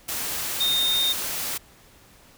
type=tone in noise; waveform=sine; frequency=3669 Hz; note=A#7; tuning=28 cents flat; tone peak=-20 dBFS; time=0.6-1.13 s; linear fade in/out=10 ms; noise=white; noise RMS=-29 dBFS; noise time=0.08-1.58 s; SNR=+6 dB; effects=pink hiss -53 dBFS RMS until 2.37 s